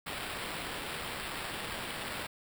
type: noise with sample-and-hold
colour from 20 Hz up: white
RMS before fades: -39 dBFS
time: 0.06-2.27 s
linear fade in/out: 10 ms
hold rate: 6300 Hz
effects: none